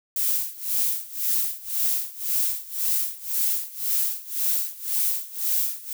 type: noise with tremolo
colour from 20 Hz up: violet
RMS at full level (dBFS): -22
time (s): 0.16-5.93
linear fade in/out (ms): 2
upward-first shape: sine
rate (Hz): 1.9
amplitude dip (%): 90
effects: none